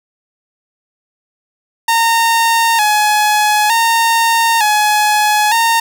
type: tone with vibrato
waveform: sawtooth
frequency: 880 Hz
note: A5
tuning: in tune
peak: -6 dBFS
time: 1.88-5.8 s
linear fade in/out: 5 ms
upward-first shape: square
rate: 0.55 Hz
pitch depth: 73 cents each way
effects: none